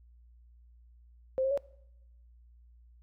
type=tone with pitch steps; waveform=sine; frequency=524 / 535 / 562 Hz; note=C5 / C5 / C#5; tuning=+2 / +38 / +24 cents; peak=-26 dBFS; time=1.38-1.575 s; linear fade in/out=0 ms; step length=65 ms; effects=noise-tail reverb RT60 0.8 s tail -22 dB re dry + added 59 Hz sine -55 dBFS peak until 3.02 s